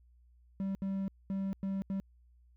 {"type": "tone bursts at uneven times", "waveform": "triangle", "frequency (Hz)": 194.1, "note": "G3", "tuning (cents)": -17, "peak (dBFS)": -30, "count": 5, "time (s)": [[0.6, 0.75], [0.82, 1.08], [1.3, 1.53], [1.63, 1.82], [1.9, 2]], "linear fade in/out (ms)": 0, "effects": ["added 60 Hz sine -60 dBFS peak until 2.56 s"]}